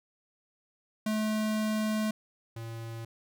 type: tone pair in turn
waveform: square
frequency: 215.7 / 114.26 Hz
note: A3 / A#2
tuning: -34 / -34 cents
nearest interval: major seventh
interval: 1100 cents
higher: first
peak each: -28 / -38 dBFS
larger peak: first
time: 1.06-2.11 / 2.56-3.05 s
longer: first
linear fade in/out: 5 ms
effects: none